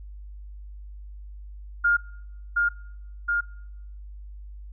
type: tone with echo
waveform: sine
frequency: 1413 Hz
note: F6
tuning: 20 cents sharp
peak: -17 dBFS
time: 1.84-1.97 s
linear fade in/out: 10 ms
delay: 720 ms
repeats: 2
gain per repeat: -2 dB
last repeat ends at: 3.41 s
effects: noise-tail reverb RT60 0.9 s tail -26 dB re dry + added 50 Hz sine -38 dBFS peak until 4.72 s